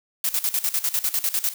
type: noise with tremolo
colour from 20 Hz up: blue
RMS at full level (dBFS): -22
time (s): 0.24-1.54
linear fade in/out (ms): 2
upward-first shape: square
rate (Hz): 10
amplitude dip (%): 80
effects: none